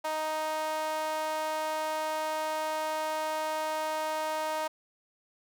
sawtooth tone with high-pass filter, 311.7 Hz, D#4, 3 cents sharp, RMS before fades -32 dBFS, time 0.04-4.68 s, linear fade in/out 10 ms, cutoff 770 Hz, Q 9.1, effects none

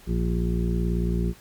harmonic tone, 58.27 Hz, A#1, in tune, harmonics 1 / 2 / 3 / 4 / 6 / 7, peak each -24 / -32 / -26 / -34 / -33 / -36 dBFS, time 0.06-1.34 s, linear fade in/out 50 ms, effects pink hiss -51 dBFS RMS until 1.4 s + MP3 96 kbps

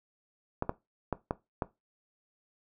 clicks, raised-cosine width 1 ms, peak -15 dBFS, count 5, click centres 0.624 / 0.694 / 1.127 / 1.309 / 1.622 s, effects noise-tail reverb RT60 0.2 s tail -17 dB re dry

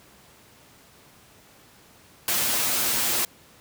white noise with comb filter, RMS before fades -24 dBFS, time 2.28-3.25 s, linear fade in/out 2 ms, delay 8.6 ms, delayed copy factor +0.8, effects pink hiss -53 dBFS RMS until 3.6 s + high-pass 80 Hz 12 dB/octave

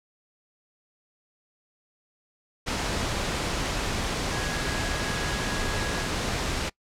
sine tone in noise, 1661.2 Hz, G#6, in tune, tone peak -36 dBFS, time 4.31-6.08 s, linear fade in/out 20 ms, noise pink, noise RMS -28 dBFS, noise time 2.66-6.7 s, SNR -11 dB, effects noise-tail reverb RT60 0.1 s tail -24 dB re dry + low-pass 7000 Hz 12 dB/octave

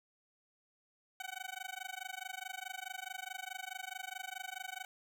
15% pulse tone with amplitude modulation, 752 Hz, F#5, 28 cents sharp, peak -32 dBFS, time 1.2-4.85 s, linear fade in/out 2 ms, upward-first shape sine, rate 24.7 Hz, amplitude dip 100%, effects none

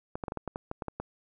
clicks, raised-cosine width 1 ms, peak -20 dBFS, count 11, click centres 0.155 / 0.238 / 0.282 / 0.321 / 0.373 / 0.477 / 0.559 / 0.714 / 0.822 / 0.883 / 1 s, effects none

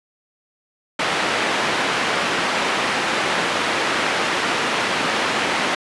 white band-pass noise, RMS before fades -21 dBFS, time 0.99-5.75 s, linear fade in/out 5 ms, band 190 to 2300 Hz, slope 12 dB/octave, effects resampled to 24000 Hz

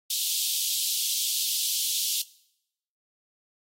pink high-pass noise, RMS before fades -28 dBFS, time 0.1-2.22 s, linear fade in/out 5 ms, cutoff 3100 Hz, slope 48 dB/octave, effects noise-tail reverb RT60 0.8 s tail -21 dB re dry + AAC 48 kbps

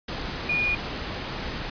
sine tone in noise, 2442 Hz, D#7, 33 cents flat, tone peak -22 dBFS, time 0.49-0.75 s, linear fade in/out 5 ms, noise pink, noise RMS -32 dBFS, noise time 0.08-1.7 s, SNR +7 dB, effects resampled to 11025 Hz

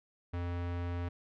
square tone with low-pass filter, 87.31 Hz, F2, in tune, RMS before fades -36 dBFS, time 0.33-1.09 s, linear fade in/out 10 ms, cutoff 2400 Hz, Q 0.79, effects none

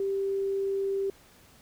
sine tone, 392 Hz, G4, in tune, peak -26 dBFS, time 0-1.1 s, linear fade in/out 2 ms, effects pink hiss -57 dBFS RMS until 1.61 s

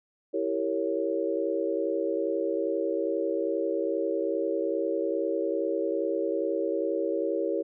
sine chord, E diminished seventh, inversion none, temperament equal with one note detuned, 329.6 / 392 / 462.1 / 554.4 Hz, E4 / G4 / Bb4 / Db5, 0 / 0 / -15 / 0 cents, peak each -31 dBFS, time 0.33-7.63 s, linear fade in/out 20 ms, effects none

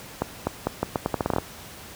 accelerating click train, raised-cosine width 1 ms, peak -8 dBFS, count 13, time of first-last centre 0.22-1.384 s, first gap 250 ms, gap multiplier 0.8, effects pink hiss -42 dBFS RMS until 1.95 s + high-pass 60 Hz 12 dB/octave

